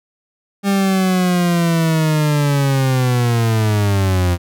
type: linear sweep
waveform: 40% pulse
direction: down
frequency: 200 to 86.1 Hz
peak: -12 dBFS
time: 0.63-4.38 s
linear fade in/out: 50 ms
effects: none